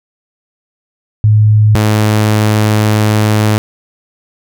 sine / sawtooth tone pair in turn, 106.9 / 106.9 Hz, A2 / A2, -49 / -49 cents, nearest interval unison, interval 0 cents, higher neither, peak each -4 dBFS, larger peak neither, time 1.24-1.75 / 1.75-3.58 s, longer second, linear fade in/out 0 ms, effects none

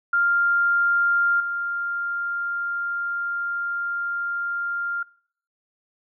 sine tone with level steps, 1396.9 Hz, F6, in tune, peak -17 / -24 dBFS, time 0.13-5.03 s, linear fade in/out 5 ms, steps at 1.4 s, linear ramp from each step 2 ms, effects noise-tail reverb RT60 0.6 s tail -23 dB re dry

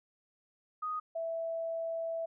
sine tone pair in turn, 1244.5 / 659.3 Hz, D#6 / E5, 0 / 0 cents, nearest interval major seventh, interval 1100 cents, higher first, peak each -33 / -33 dBFS, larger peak neither, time 0.82-1 / 1.15-2.26 s, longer second, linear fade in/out 10 ms, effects none

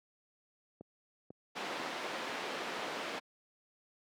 click train, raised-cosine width 2 ms, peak -34 dBFS, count 5, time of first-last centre 0.81-2.79 s, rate 2.02 Hz
pink band-pass noise, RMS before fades -40 dBFS, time 1.55-3.2 s, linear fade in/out 20 ms, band 360 to 3500 Hz, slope 12 dB/octave
effects high-pass 150 Hz 12 dB/octave

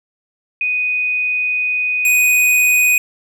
sine / square tone pair in turn, 2489 / 2489 Hz, D#7 / D#7, 0 / 0 cents, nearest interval unison, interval 0 cents, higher neither, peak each -15 / -11 dBFS, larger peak second, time 0.61-2.05 / 2.05-2.98 s, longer first, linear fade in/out 2 ms, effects none

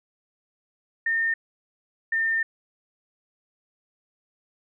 sine tone pair in turn, 1820 / 1808.5 Hz, A#6 / A6, -42 / +47 cents, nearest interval unison, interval 11 cents, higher first, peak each -21 dBFS, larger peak neither, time 1.06-1.34 / 2.12-2.43 s, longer second, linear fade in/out 5 ms, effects none

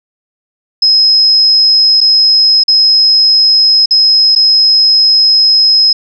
sine tone with dropouts, 5120 Hz, D#8, 49 cents sharp, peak -4 dBFS, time 0.82-5.93 s, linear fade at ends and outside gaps 5 ms, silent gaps 2.006-2.012 / 2.637-2.681 / 3.859-3.908 / 4.352-4.36 s, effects none

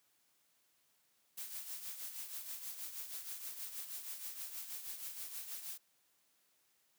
blue noise with tremolo, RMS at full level -43 dBFS, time 1.37-5.78 s, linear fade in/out 10 ms, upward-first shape triangle, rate 6.3 Hz, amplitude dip 65%, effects white hiss -75 dBFS RMS until 6.98 s + high-pass 100 Hz 12 dB/octave

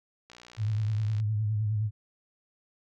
click train, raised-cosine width 0.2 ms, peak -31 dBFS, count 55, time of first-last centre 0.3-1.2 s, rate 60 Hz
sine tone with vibrato, 106.9 Hz, A2, 49 cents flat, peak -25 dBFS, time 0.57-1.91 s, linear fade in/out 50 ms, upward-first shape sine, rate 9.7 Hz, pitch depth 58 cents each way
effects none

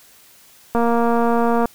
click train, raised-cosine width 1 ms, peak -6 dBFS, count 213, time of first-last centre 0.75-1.656 s, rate 234 Hz, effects white hiss -49 dBFS RMS until 1.74 s

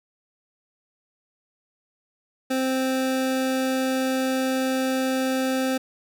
25% pulse tone, 261.6 Hz, C4, in tune, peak -18 dBFS, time 2.5-5.78 s, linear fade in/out 10 ms, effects none

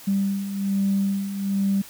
sine beating tone pair, 196 / 197.2 Hz, G3 / G3, 0 / +11 cents, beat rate 1.2 Hz, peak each -27 / -21 dBFS, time 0.07-1.82 s, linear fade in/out 10 ms, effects tanh soft clip ceiling -13 dBFS + white hiss -44 dBFS RMS until 1.89 s

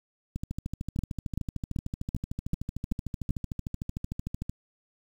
two click trains, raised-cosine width 5 ms, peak -16 / -20 dBFS, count 7 / 56, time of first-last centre 0.99-3.307 / 0.36-4.495 s, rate 2.59 / 13.3 Hz, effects 8-bit

